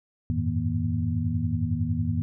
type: tone cluster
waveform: sine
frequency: 87.3 / 98.5 / 109 / 158.6 / 239.1 Hz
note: F2 / G2 / A2 / D#3 / A#3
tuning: 0 / +9 / -16 / +33 / +44 cents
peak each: -30 dBFS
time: 0.3-2.22 s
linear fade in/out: 0 ms
effects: none